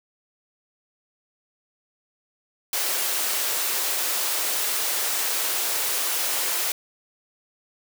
white high-pass noise, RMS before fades -25 dBFS, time 2.73-6.72 s, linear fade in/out 2 ms, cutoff 350 Hz, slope 24 dB/octave, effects none

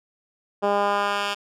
10% pulse tone with band-pass filter sweep, 202.6 Hz, G#3, 43 cents flat, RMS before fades -23 dBFS, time 0.62-1.35 s, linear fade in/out 20 ms, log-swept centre 550 to 2800 Hz, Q 0.98, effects none

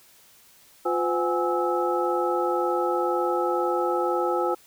sine tone cluster, 353.3 / 510 / 747 / 829 / 1304 Hz, F4 / C5 / F#5 / G#5 / E6, +20 / -44 / +16 / -3 / -19 cents, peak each -26 / -27 / -34 / -28 / -29 dBFS, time 0.85-4.55 s, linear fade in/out 10 ms, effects white hiss -55 dBFS RMS until 4.66 s

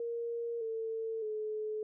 sine tone with pitch steps, 467.8 / 448.2 / 429.5 Hz, A#4 / A4 / A4, +6 / +32 / -42 cents, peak -34 dBFS, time 0-1.83 s, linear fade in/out 2 ms, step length 610 ms, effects none

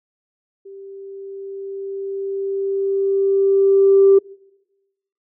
sine tone with level ramp, 392 Hz, G4, in tune, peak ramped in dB -35 to -6 dBFS, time 0.65-4.19 s, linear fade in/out 10 ms, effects noise-tail reverb RT60 1.0 s tail -25 dB re dry + tanh soft clip ceiling -3 dBFS

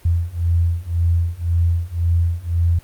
sine beating tone pair, 84.1 / 86 Hz, E2 / F2, +35 / -26 cents, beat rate 1.9 Hz, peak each -19 / -18 dBFS, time 0.05-2.79 s, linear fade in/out 5 ms, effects pink hiss -49 dBFS RMS until 2.83 s + Opus 32 kbps

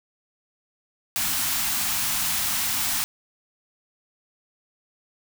white band-stop noise, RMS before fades -25 dBFS, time 1.16-3.04 s, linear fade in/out 0 ms, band 300 to 690 Hz, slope 48 dB/octave, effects none

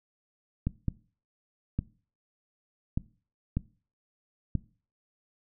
clicks, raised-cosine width 5 ms, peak -15 dBFS, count 6, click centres 0.67 / 0.883 / 1.79 / 2.975 / 3.57 / 4.553 s, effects noise-tail reverb RT60 0.4 s tail -20 dB re dry

